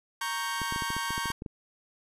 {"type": "chord", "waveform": "sawtooth", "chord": "G diminished", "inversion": "first", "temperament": "equal", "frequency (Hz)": [932.3, 1108.7, 1568], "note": ["Bb5", "Db6", "G6"], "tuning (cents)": [0, 0, 0], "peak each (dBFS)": -31, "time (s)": [0.21, 1.32], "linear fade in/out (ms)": 5}
{"type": "clicks", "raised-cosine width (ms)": 3, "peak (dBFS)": -24, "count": 12, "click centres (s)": [0.617, 0.724, 0.761, 0.822, 0.904, 0.966, 1.106, 1.179, 1.257, 1.303, 1.421, 1.462]}
{"effects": ["resampled to 32000 Hz"]}